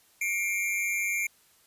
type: tone pair together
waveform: square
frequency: 2155 / 2349 Hz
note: C#7 / D7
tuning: -49 / 0 cents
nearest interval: minor second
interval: 149 cents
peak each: -32 / -29 dBFS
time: 0.21-1.27 s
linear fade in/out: 5 ms
effects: white hiss -62 dBFS RMS until 1.66 s + resampled to 32000 Hz